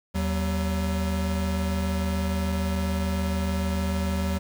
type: tone pair together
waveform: square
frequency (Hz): 78.7 / 189.3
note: D#2 / F#3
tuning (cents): +20 / +40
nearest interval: octave + minor third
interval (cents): 1520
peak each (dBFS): -27 / -28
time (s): 0.14-4.39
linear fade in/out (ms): 20
effects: 8-bit